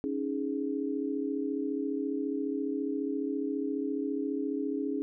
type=chord; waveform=sine; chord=C# suspended second; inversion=none; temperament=just; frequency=277.2 / 311.8 / 415.8 Hz; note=C#4 / D#4 / G#4; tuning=0 / +4 / +2 cents; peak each=-32 / -35 / -35 dBFS; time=0.04-5.02 s; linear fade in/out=0 ms; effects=none